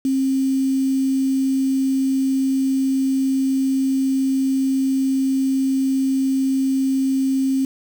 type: tone with quantisation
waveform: sine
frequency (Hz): 267.1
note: C4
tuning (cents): +36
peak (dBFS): -16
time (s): 0.05-7.65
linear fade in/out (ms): 2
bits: 6
effects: none